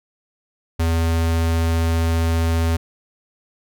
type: tone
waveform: square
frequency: 82.5 Hz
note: E2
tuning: 2 cents sharp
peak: -17 dBFS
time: 0.79-2.77 s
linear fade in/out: 10 ms
effects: none